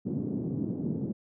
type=band-pass noise; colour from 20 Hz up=white; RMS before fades=-32 dBFS; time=0.05-1.13 s; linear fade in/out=20 ms; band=130 to 300 Hz; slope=24 dB/octave; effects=none